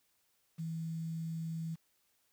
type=tone with quantisation; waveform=sine; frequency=163 Hz; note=E3; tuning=19 cents flat; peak=-36 dBFS; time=0.58-1.76 s; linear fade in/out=20 ms; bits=10; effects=white hiss -75 dBFS RMS until 2.32 s